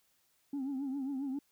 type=tone with vibrato; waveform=sine; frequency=272.1 Hz; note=C#4; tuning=32 cents flat; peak=-32 dBFS; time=0.53-1.39 s; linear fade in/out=5 ms; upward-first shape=triangle; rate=7.4 Hz; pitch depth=110 cents each way; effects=tanh soft clip ceiling -32 dBFS + white hiss -73 dBFS RMS until 1.51 s